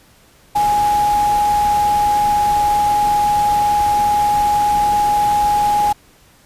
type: tone in noise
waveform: sine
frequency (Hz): 830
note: G#5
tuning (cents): -1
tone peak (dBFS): -12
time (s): 0.55-5.93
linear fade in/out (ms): 10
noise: pink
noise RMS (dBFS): -28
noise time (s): 0.55-5.93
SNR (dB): +13
effects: pink hiss -50 dBFS RMS until 6.45 s + resampled to 32000 Hz